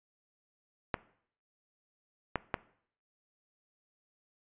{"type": "clicks", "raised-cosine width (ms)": 0.5, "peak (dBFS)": -14, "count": 3, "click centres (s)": [0.942, 2.357, 2.542], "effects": ["noise-tail reverb RT60 0.6 s tail -19 dB re dry", "resampled to 8000 Hz"]}